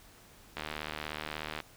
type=click train; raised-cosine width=0.3 ms; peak=-20 dBFS; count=80; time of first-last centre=0.57-1.603 s; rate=76.5 Hz; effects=pink hiss -57 dBFS RMS until 1.76 s